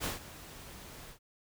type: noise with ADSR envelope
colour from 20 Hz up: pink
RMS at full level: -33 dBFS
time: 0-1.19 s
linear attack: 41 ms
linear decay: 150 ms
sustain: -16 dB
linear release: 100 ms
effects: none